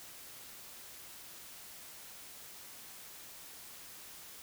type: silence
effects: white hiss -51 dBFS RMS until 4.42 s